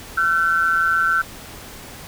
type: tone pair together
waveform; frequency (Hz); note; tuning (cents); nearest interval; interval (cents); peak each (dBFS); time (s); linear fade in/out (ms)
sine; 1358 / 1524.3; F6 / G6; -49 / -49; major second; 200; -18; 0.17-1.22; 10
effects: pink hiss -38 dBFS RMS until 2.07 s